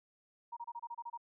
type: tone bursts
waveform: sine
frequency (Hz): 942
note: A#5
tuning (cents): +18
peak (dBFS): -40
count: 9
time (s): 0.52-1.176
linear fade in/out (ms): 10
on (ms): 48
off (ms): 28
effects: none